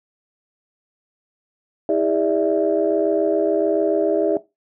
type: tone cluster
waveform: sine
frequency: 323.6 / 405.1 / 587 / 654 Hz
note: E4 / G#4 / D5 / E5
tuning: -32 / -43 / -1 / -14 cents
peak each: -21 dBFS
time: 1.89-4.37 s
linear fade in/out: 2 ms
effects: noise-tail reverb RT60 0.2 s tail -17 dB re dry + tanh soft clip ceiling -6 dBFS